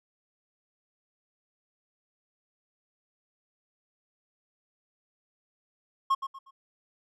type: tone with echo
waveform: triangle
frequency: 1081 Hz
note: C#6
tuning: 44 cents flat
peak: -19 dBFS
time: 6.1-6.15 s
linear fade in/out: 10 ms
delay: 120 ms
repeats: 3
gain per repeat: -10 dB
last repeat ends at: 6.51 s
effects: none